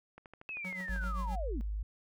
click train, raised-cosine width 0.5 ms, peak -35 dBFS, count 12, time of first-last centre 0.18-1.039 s, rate 12.8 Hz
sine linear sweep, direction down, 2637 to 199 Hz, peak -38 dBFS, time 0.49-1.61 s, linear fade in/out 0 ms
square tone with tremolo, 185 Hz, F#3, in tune, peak -40 dBFS, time 0.64-1.36 s, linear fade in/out 10 ms, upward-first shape triangle, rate 7.6 Hz, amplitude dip 85%
sine tone, 51.91 Hz, G#1, in tune, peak -33 dBFS, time 0.89-1.83 s, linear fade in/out 5 ms
effects none

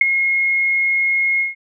sine tone with ADSR envelope, 2156 Hz, C#7, 49 cents flat, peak -4 dBFS, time 0.01-1.55 s, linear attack 4 ms, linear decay 13 ms, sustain -10 dB, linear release 150 ms, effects none

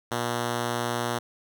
5% pulse tone, 120 Hz, B2, 49 cents flat, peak -15 dBFS, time 0.11-1.19 s, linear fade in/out 10 ms, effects none

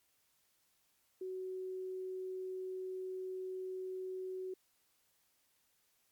sine tone, 373.4 Hz, F#4, 16 cents sharp, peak -39 dBFS, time 1.21-4.54 s, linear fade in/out 5 ms, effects white hiss -75 dBFS RMS until 6.11 s + MP3 96 kbps

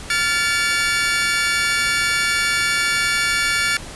sawtooth tone cluster, 1396 / 1742 / 2272 Hz, F6 / A6 / C#7, -1 / -18 / +42 cents, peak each -18 dBFS, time 0.1-3.77 s, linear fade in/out 2 ms, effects pink hiss -35 dBFS RMS until 3.95 s + resampled to 24000 Hz

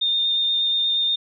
sine tone with vibrato, 3639 Hz, A#7, 42 cents flat, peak -18 dBFS, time 0.01-1.16 s, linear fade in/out 10 ms, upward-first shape sine, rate 8.4 Hz, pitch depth 11 cents each way, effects none

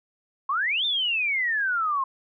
sine exponential two-way sweep, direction up then down, 1046.5 to 3652 to 1046.5 Hz, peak -22 dBFS, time 0.49-2.04 s, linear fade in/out 5 ms, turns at 0.85 s, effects none

